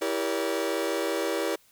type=chord; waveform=40% pulse; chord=E diminished seventh; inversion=none; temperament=just; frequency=329.6 / 395.6 / 474.7 / 569.6 Hz; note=E4 / G4 / Bb4 / Db5; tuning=0 / +16 / +31 / +47 cents; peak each=-31 dBFS; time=0.01-1.56 s; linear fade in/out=10 ms; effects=white hiss -61 dBFS RMS until 1.71 s